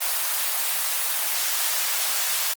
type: high-pass noise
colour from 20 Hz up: white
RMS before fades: -24 dBFS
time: 0-2.54 s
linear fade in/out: 20 ms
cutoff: 620 Hz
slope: 24 dB/octave
effects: Opus 24 kbps